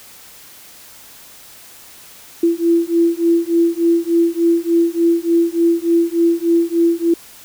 sine beating tone pair, 335.3 / 338.7 Hz, E4 / E4, +30 / +47 cents, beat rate 3.4 Hz, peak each -15 dBFS, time 2.43-7.14 s, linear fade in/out 5 ms, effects white hiss -41 dBFS RMS until 7.44 s

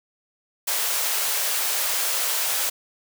white high-pass noise, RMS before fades -24 dBFS, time 0.67-2.7 s, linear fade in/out 10 ms, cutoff 470 Hz, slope 24 dB/octave, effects none

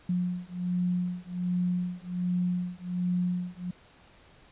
sine beating tone pair, 178.2 / 179.5 Hz, F3 / F3, +35 / +48 cents, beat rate 1.3 Hz, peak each -30 / -30 dBFS, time 0.09-3.71 s, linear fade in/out 5 ms, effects pink hiss -57 dBFS RMS until 4.51 s + resampled to 8000 Hz

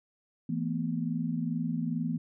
sine chord, E suspended fourth, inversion none, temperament equal with one note detuned, 164.81 / 224.6 / 246.9 Hz, E3 / A3 / B3, 0 / +36 / 0 cents, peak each -32 / -34 / -33 dBFS, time 0.49-2.18 s, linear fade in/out 5 ms, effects none

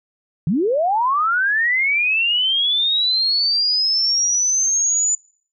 sine linear sweep, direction up, 138.59 to 7040 Hz, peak -15 dBFS, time 0.47-5.15 s, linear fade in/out 2 ms, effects noise-tail reverb RT60 0.5 s tail -25 dB re dry

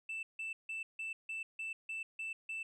sine tone bursts, 2653 Hz, E7, 10 cents sharp, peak -36 dBFS, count 9, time 0.09-2.63 s, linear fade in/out 5 ms, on 140 ms, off 160 ms, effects tanh soft clip ceiling -37 dBFS

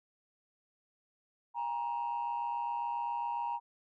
sine tone pair together, 813.7 / 941 Hz, G#5 / A#5, -36 / +16 cents, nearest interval minor third, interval 252 cents, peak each -37 / -32 dBFS, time 1.54-3.6 s, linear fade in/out 50 ms, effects tanh soft clip ceiling -29 dBFS

